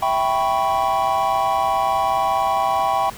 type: chord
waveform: triangle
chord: C# half-diminished seventh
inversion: first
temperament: equal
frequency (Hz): 659.3 / 784 / 987.8 / 1108.7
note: E5 / G5 / B5 / C#6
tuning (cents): 0 / 0 / 0 / 0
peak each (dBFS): -23 / -18 / -21 / -22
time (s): 0.02-3.1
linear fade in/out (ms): 5
effects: pink hiss -38 dBFS RMS until 3.17 s